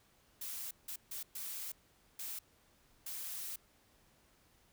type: noise bursts at uneven times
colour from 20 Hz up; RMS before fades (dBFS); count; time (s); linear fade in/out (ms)
blue; -43; 6; 0.41-0.71 / 0.88-0.96 / 1.11-1.23 / 1.35-1.72 / 2.19-2.39 / 3.06-3.56; 5
effects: pink hiss -69 dBFS RMS until 4.72 s